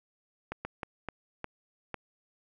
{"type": "slowing click train", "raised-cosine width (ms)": 0.5, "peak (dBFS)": -20, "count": 6, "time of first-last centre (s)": [0.52, 1.943], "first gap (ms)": 130, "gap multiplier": 1.4, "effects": []}